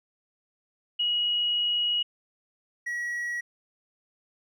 sine / triangle tone pair in turn, 2903 / 1918.6 Hz, F#7 / A#6, -34 / +49 cents, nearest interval perfect fifth, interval 717 cents, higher first, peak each -23 / -27 dBFS, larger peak first, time 0.99-2.03 / 2.86-3.41 s, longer first, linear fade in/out 10 ms, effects none

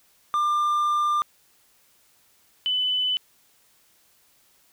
triangle / sine tone pair in turn, 1195 / 3005 Hz, D6 / F#7, +30 / +26 cents, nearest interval octave + major third, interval 1596 cents, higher second, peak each -18 / -21 dBFS, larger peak first, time 0.34-1.22 / 2.66-3.17 s, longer first, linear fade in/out 0 ms, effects white hiss -61 dBFS RMS until 4.72 s

